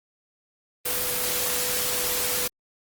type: tone in noise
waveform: sine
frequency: 493.9 Hz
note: B4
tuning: in tune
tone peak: -35 dBFS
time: 0.85-2.48 s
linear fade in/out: 10 ms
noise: white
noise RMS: -26 dBFS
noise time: 0.85-2.48 s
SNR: -12 dB
effects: Opus 24 kbps